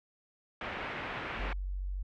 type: low-pass noise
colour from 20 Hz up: white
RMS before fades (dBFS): -39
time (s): 0.61-1.53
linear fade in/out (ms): 2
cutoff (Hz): 2400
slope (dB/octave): 24
type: tone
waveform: sine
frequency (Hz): 47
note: F#1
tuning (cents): +28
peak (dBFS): -33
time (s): 1.39-2.03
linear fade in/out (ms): 10
effects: none